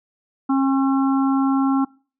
harmonic tone, 270 Hz, C#4, 45 cents flat, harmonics 1 / 3 / 4 / 5, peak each -16 / -26 / -28 / -30 dBFS, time 0.49-1.85 s, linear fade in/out 10 ms, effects noise-tail reverb RT60 0.4 s tail -24 dB re dry

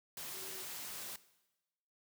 sine tone in noise, 378.2 Hz, F#4, 38 cents sharp, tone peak -53 dBFS, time 0.34-0.63 s, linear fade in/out 2 ms, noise white, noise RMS -45 dBFS, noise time 0.17-1.16 s, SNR -11 dB, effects noise-tail reverb RT60 1.0 s tail -17 dB re dry + high-pass 100 Hz 12 dB/octave

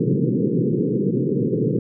pink band-pass noise, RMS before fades -20 dBFS, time 0-1.79 s, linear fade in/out 5 ms, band 120 to 480 Hz, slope 96 dB/octave, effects none

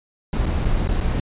brown noise with dropouts, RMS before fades -20 dBFS, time 0.33-1.2 s, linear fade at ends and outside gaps 2 ms, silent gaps 0.458-0.463 / 0.65-0.654 / 0.876-0.889 / 1.004-1.009 s, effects resampled to 8000 Hz

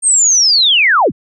sine linear sweep, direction down, 8680 to 69.3 Hz, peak -7 dBFS, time 0.02-1.12 s, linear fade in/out 50 ms, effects none

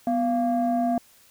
sine tone pair together, 246.5 / 691.2 Hz, B3 / F5, -3 / -18 cents, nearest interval octave + tritone, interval 1785 cents, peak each -22 dBFS, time 0.07-0.98 s, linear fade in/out 2 ms, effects tanh soft clip ceiling -16 dBFS + white hiss -56 dBFS RMS until 1.3 s

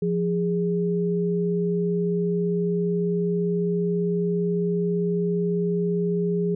sine tone pair together, 174.2 / 412.2 Hz, F3 / G#4, -4 / -13 cents, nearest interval octave + minor third, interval 1491 cents, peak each -23 / -24 dBFS, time 0.02-6.55 s, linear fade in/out 5 ms, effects none

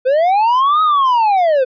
triangle linear two-way sweep, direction up then down, 493.9 to 1274 to 493.9 Hz, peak -8 dBFS, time 0.05-1.65 s, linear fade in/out 20 ms, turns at 0.82 s, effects resampled to 11025 Hz

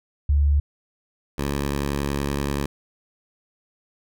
sine / 10% pulse tone pair in turn, 72 / 70.6 Hz, D2 / C#2, -34 / +32 cents, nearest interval unison, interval 34 cents, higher first, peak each -15 dBFS, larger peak neither, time 0.29-0.6 / 1.38-2.66 s, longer second, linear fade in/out 5 ms, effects none

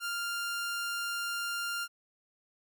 sawtooth tone, 1396.9 Hz, F6, in tune, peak -29 dBFS, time 0-1.88 s, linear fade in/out 50 ms, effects none

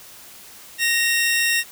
sawtooth tone pair together, 1864.7 / 2734 Hz, A#6 / F7, 0 / -37 cents, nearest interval perfect fifth, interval 663 cents, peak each -16 / -18 dBFS, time 0.78-1.64 s, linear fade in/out 50 ms, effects white hiss -43 dBFS RMS until 1.71 s

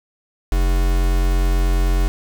triangle tone with quantisation, 44.64 Hz, F1, 39 cents sharp, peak -12 dBFS, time 0.52-2.08 s, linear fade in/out 0 ms, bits 4, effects none

